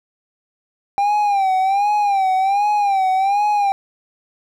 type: tone with vibrato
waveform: triangle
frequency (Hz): 793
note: G5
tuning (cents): +20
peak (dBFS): -12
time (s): 0.98-3.72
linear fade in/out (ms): 0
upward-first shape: sine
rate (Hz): 1.3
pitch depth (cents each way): 94
effects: none